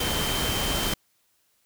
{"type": "tone in noise", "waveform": "sine", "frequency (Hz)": 3116, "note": "G7", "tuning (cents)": -11, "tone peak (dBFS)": -31, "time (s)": [0, 0.94], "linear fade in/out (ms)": 5, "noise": "pink", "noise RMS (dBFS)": -27, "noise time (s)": [0, 0.94], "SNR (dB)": -7, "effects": ["white hiss -68 dBFS RMS until 1.65 s"]}